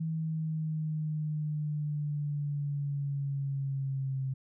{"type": "linear sweep", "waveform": "sine", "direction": "down", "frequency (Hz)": [161.2, 132.7], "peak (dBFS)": -30, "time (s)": [0, 4.34], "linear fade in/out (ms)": 10, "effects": []}